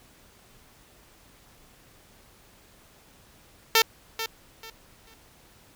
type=tone with echo; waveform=5% pulse; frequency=449.4 Hz; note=A4; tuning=37 cents sharp; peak=-5 dBFS; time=3.75-3.82 s; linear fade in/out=2 ms; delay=440 ms; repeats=3; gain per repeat=-12 dB; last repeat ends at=5.14 s; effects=pink hiss -56 dBFS RMS until 5.75 s